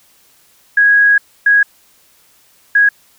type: tone bursts at uneven times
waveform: sine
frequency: 1654 Hz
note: G#6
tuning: 8 cents flat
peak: -6 dBFS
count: 3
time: 0.77-1.18 / 1.46-1.63 / 2.75-2.89 s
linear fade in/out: 5 ms
effects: white hiss -51 dBFS RMS until 3.18 s